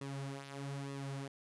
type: tone with flanger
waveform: sawtooth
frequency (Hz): 138.59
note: C#3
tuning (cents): 0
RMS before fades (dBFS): -43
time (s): 0.01-1.28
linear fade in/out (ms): 5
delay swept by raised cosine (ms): 1.3 to 7.1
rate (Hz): 1.1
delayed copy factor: -0.65
effects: resampled to 24000 Hz